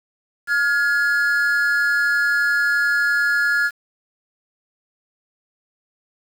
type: tone pair together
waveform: triangle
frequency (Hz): 1418.6 / 1687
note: F6 / G#6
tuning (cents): +27 / +27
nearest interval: minor third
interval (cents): 300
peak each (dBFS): -17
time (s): 0.47-3.71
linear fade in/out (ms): 50
effects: 7-bit